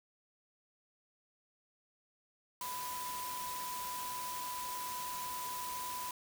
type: tone in noise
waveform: sine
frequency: 994 Hz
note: B5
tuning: 11 cents sharp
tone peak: -40 dBFS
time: 2.61-6.11 s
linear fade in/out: 2 ms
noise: white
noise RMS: -44 dBFS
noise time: 2.61-6.11 s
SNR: +1 dB
effects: none